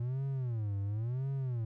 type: tone with vibrato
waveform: triangle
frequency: 116.54 Hz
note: A#2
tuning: in tune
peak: -30 dBFS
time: 0-1.65 s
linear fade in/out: 5 ms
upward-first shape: sine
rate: 0.95 Hz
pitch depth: 280 cents each way
effects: none